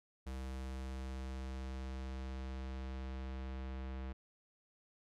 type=tone with low-pass filter sweep; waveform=square; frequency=65.41 Hz; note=C2; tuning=in tune; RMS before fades=-43 dBFS; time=0.26-4.13 s; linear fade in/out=10 ms; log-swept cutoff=11000 to 2900 Hz; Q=0.77; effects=none